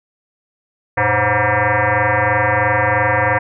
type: tone with frequency modulation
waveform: sine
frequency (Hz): 539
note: C#5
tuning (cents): -49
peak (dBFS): -12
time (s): 0.97-3.39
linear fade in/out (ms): 10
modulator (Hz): 211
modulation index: 7.1
effects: none